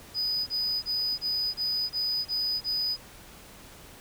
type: tone bursts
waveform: sine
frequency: 4978 Hz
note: D#8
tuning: in tune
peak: -23 dBFS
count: 8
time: 0.14-2.969 s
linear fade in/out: 50 ms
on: 330 ms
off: 27 ms
effects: tanh soft clip ceiling -25 dBFS + pink hiss -49 dBFS RMS until 4 s